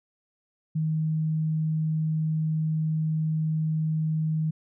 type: tone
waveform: sine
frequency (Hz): 157.2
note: D#3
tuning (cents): +18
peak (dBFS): -23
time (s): 0.75-4.51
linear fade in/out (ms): 10
effects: none